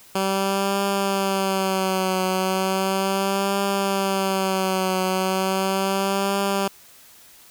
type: tone with vibrato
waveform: 10% pulse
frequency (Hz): 192.2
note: G3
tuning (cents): -34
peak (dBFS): -12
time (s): 0.15-6.68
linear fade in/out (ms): 5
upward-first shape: triangle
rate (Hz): 0.36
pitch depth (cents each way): 55
effects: white hiss -49 dBFS RMS until 7.5 s